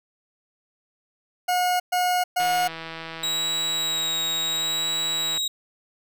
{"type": "tone bursts", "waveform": "40% pulse", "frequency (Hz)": 722, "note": "F#5", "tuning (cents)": -43, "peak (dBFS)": -19, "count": 3, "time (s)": [1.48, 2.68], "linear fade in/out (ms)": 10, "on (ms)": 320, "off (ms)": 120}
{"type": "click train", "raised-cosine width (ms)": 0.3, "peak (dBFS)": -19, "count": 486, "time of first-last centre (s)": [2.4, 5.375], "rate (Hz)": 163}
{"type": "tone with vibrato", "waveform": "35% pulse", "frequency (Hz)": 3835, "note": "A#7", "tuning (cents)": 48, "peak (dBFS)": -22, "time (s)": [3.23, 5.48], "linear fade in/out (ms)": 5, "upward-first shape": "sine", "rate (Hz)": 0.71, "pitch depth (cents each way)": 19}
{"effects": []}